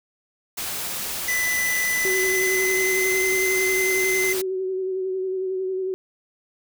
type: noise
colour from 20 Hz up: white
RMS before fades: -29 dBFS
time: 0.57-4.42 s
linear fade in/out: 10 ms
type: tone with pitch glide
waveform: square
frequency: 1997 to 2060 Hz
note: B6 to C7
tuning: +19 to -28 cents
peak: -22 dBFS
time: 1.28-4.33 s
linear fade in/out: 5 ms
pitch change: +53 cents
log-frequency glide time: 1.91-3.29 s
type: tone with vibrato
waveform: sine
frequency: 376.4 Hz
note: F#4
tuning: 30 cents sharp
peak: -23 dBFS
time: 2.05-5.94 s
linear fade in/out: 0 ms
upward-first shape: sine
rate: 11 Hz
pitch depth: 27 cents each way
effects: none